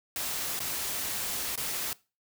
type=noise with dropouts; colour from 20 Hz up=white; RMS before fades=-33 dBFS; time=0.16-1.93 s; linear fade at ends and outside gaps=1 ms; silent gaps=0.592-0.603 / 1.557-1.576 s; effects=noise-tail reverb RT60 0.3 s tail -21 dB re dry